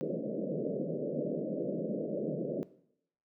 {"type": "band-pass noise", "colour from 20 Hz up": "white", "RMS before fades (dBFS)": -35, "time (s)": [0.01, 2.63], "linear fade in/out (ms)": 0, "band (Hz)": [140, 600], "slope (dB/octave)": 96, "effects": ["noise-tail reverb RT60 0.7 s tail -17 dB re dry"]}